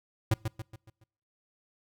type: tone with echo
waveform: square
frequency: 110 Hz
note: A2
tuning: in tune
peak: -22 dBFS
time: 0.31-0.34 s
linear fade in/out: 5 ms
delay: 140 ms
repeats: 5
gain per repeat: -7 dB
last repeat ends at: 1.04 s
effects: noise-tail reverb RT60 0.6 s tail -25 dB re dry